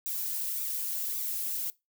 violet noise with flanger, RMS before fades -33 dBFS, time 0.06-1.7 s, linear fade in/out 0 ms, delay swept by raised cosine 0.82 to 2.82 ms, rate 1.8 Hz, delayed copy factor +0.7, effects noise-tail reverb RT60 0.2 s tail -20 dB re dry

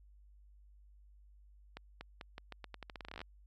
accelerating click train, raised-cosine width 0.3 ms, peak -29 dBFS, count 20, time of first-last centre 1.77-3.215 s, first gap 240 ms, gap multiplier 0.84, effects added 50 Hz sine -58 dBFS peak until 3.46 s

